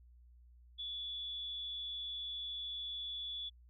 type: tone with amplitude modulation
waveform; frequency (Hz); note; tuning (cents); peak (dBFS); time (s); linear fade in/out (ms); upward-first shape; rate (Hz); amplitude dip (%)
sine; 3433; A7; -43; -38; 0.78-3.5; 20; sine; 214; 35
effects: added 60 Hz sine -58 dBFS peak until 3.69 s